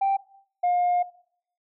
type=tone pair in turn; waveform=sine; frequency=784 / 711.4 Hz; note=G5 / F5; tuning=0 / +32 cents; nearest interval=major second; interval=168 cents; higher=first; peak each=-18 dBFS; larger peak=neither; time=0.01-0.17 / 0.63-1.03 s; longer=second; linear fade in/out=10 ms; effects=noise-tail reverb RT60 0.6 s tail -18 dB re dry + tanh soft clip ceiling -17 dBFS